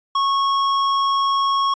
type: tone with hard clipping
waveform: triangle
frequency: 1100 Hz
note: C#6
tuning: 14 cents flat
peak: -18 dBFS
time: 0.15-1.74 s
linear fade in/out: 5 ms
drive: 15 dB
effects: resampled to 16000 Hz